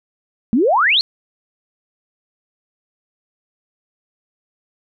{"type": "exponential sweep", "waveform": "sine", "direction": "up", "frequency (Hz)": [207.9, 4482], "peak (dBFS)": -11, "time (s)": [0.53, 1.01], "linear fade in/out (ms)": 0, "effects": []}